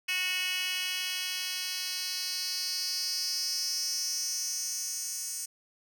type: tone with high-pass filter sweep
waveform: 10% pulse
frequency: 367.4 Hz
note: F#4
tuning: 12 cents flat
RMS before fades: -33 dBFS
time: 0.08-5.46 s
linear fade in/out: 10 ms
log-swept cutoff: 2700 to 7300 Hz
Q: 4.3
effects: none